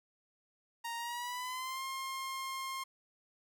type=tone with pitch glide; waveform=sawtooth; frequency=932.3 to 1064.8 Hz; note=A#5 to C6; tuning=0 to +30 cents; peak=-34 dBFS; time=0.84-2.84 s; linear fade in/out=10 ms; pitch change=+230 cents; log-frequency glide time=0.97-1.83 s; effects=none